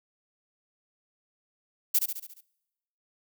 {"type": "noise with echo", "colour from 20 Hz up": "violet", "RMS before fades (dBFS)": -22, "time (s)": [1.94, 1.99], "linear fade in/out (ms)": 10, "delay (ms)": 70, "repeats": 6, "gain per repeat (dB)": -5, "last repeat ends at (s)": 2.41, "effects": ["noise-tail reverb RT60 1.0 s tail -26 dB re dry"]}